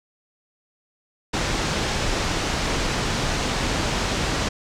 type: low-pass noise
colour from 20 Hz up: pink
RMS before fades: -24 dBFS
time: 1.33-4.49 s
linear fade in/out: 10 ms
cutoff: 7000 Hz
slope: 24 dB/octave
effects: none